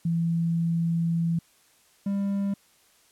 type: tone pair in turn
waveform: sine / triangle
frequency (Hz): 167.2 / 198.84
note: E3 / G3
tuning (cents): +25 / +25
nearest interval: minor third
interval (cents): 300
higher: second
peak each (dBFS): -22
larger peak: neither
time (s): 0.05-1.39 / 2.06-2.54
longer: first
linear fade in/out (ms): 5
effects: white hiss -61 dBFS RMS until 3.11 s + low-pass 12000 Hz 12 dB/octave